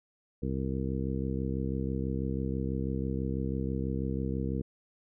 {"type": "harmonic tone", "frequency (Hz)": 66.1, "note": "C2", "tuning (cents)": 18, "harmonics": [1, 2, 3, 4, 5, 6, 7], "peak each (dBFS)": [-35, -35, -35, -38, -40, -44, -40], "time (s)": [0.42, 4.62], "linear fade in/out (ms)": 10, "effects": []}